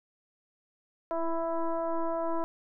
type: tone with frequency modulation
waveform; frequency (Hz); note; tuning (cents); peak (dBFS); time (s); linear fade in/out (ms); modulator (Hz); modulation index
sine; 329.6; E4; 0; -27; 1.11-2.44; 0; 331; 2.2
effects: none